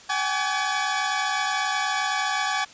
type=tone cluster; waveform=sawtooth; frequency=761 / 829 / 1144 / 1709 Hz; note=F#5 / G#5 / D6 / G#6; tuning=+48 / -3 / -46 / +49 cents; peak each=-25 dBFS; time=0.09-2.65 s; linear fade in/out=10 ms; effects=white hiss -47 dBFS RMS until 2.73 s + resampled to 16000 Hz